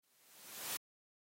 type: noise with exponential growth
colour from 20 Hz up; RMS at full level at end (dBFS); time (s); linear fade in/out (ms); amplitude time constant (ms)
white; -38; 0.03-0.77; 5; 160
effects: high-pass 150 Hz 12 dB/octave + AAC 48 kbps